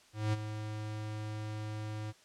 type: tone with ADSR envelope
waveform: square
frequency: 107.2 Hz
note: A2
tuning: 45 cents flat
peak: -28 dBFS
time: 0.13-2.13 s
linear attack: 200 ms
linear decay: 26 ms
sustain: -10 dB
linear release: 35 ms
effects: white hiss -62 dBFS RMS until 2.24 s + low-pass 7000 Hz 12 dB/octave